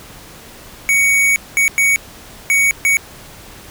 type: tone bursts at uneven times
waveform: square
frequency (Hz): 2238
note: C#7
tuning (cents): +16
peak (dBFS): -11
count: 5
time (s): 0.89-1.36 / 1.57-1.68 / 1.78-1.96 / 2.5-2.71 / 2.85-2.97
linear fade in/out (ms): 0
effects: pink hiss -38 dBFS RMS until 3.7 s